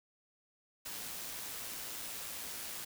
white noise with amplitude modulation, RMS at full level -42 dBFS, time 0.85-2.85 s, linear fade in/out 10 ms, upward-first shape sine, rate 112 Hz, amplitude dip 25%, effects none

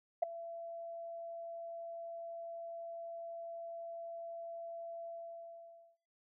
sine tone with ADSR envelope, 673 Hz, E5, 36 cents sharp, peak -24 dBFS, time 0.22-5.97 s, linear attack 10 ms, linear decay 9 ms, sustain -19 dB, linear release 900 ms, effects noise-tail reverb RT60 0.5 s tail -24 dB re dry + tanh soft clip ceiling -21 dBFS

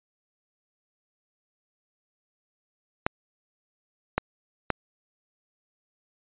clicks, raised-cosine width 0.5 ms, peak -7 dBFS, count 3, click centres 3.065 / 4.18 / 4.703 s, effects resampled to 8000 Hz

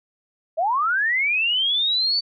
sine linear sweep, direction up, 606 to 4574 Hz, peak -18 dBFS, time 0.57-2.21 s, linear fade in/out 20 ms, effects none

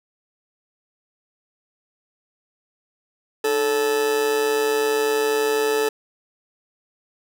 40% pulse tone with amplitude modulation, 435.9 Hz, A4, 16 cents flat, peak -15 dBFS, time 3.44-5.89 s, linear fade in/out 5 ms, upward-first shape sine, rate 132 Hz, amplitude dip 55%, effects none

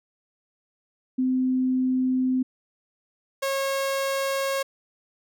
sine / sawtooth tone pair in turn, 257.1 / 544.8 Hz, C4 / C#5, -30 / -30 cents, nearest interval octave + minor second, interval 1300 cents, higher second, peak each -20 dBFS, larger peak neither, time 1.18-2.43 / 3.42-4.63 s, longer first, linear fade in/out 10 ms, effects none

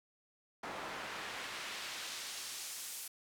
pink noise with band-pass filter sweep, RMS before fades -44 dBFS, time 0.63-3.08 s, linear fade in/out 5 ms, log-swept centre 920 to 11000 Hz, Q 0.75, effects none

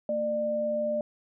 sine tone pair together, 226.9 / 598.4 Hz, A#3 / D5, -47 / +32 cents, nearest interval octave + perfect fourth, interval 1679 cents, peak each -35 / -26 dBFS, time 0.09-1.01 s, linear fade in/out 2 ms, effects none

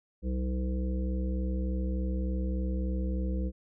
harmonic tone, 63.4 Hz, B1, 46 cents sharp, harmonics 1 / 3 / 5 / 7 / 8, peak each -29 / -35 / -40 / -47 / -43 dBFS, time 0.22-3.52 s, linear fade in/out 50 ms, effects none

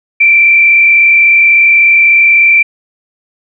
sine tone with frequency modulation, 2349 Hz, D7, in tune, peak -3 dBFS, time 0.2-2.63 s, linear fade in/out 10 ms, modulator 36.4 Hz, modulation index 1.1, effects none

